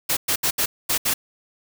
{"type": "noise bursts at uneven times", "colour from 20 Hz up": "white", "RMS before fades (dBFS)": -21, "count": 6, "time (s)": [[0.09, 0.17], [0.28, 0.36], [0.43, 0.51], [0.58, 0.66], [0.89, 0.98], [1.05, 1.14]], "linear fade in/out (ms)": 10, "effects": []}